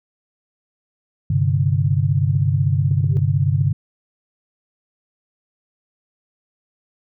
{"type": "chord", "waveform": "sine", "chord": "G suspended fourth", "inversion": "none", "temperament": "equal", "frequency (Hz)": [98, 130.81, 146.83], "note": ["G2", "C3", "D3"], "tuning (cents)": [0, 0, 0], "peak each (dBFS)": -19, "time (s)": [1.3, 3.73], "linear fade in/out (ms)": 5}
{"type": "clicks", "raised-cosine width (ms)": 3, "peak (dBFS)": [-30, -23, -30, -22, -26, -29], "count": 6, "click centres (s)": [2.351, 2.913, 3.005, 3.043, 3.19, 3.611]}
{"type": "tone with exponential growth", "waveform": "sine", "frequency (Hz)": 391.6, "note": "G4", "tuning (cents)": -2, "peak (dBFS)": -28, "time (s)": [3.03, 3.17], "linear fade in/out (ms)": 0, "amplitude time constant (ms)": 30}
{"effects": []}